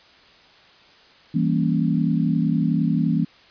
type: chord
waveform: sine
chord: E diminished seventh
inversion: none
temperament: equal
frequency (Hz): 164.81 / 196 / 233.1 / 277.2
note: E3 / G3 / Bb3 / Db4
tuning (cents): 0 / 0 / 0 / 0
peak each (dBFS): -21 / -25 / -23 / -25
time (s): 1.34-3.25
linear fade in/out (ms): 10
effects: white hiss -51 dBFS RMS until 3.5 s + resampled to 11025 Hz